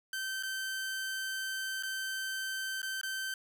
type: tone with dropouts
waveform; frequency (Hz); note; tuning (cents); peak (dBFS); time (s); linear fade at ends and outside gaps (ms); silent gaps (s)
sawtooth; 1548; G6; -22; -31; 0.13-3.34; 2; 0.427-0.433 / 1.826-1.833 / 2.818-2.829 / 3.013-3.032
effects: none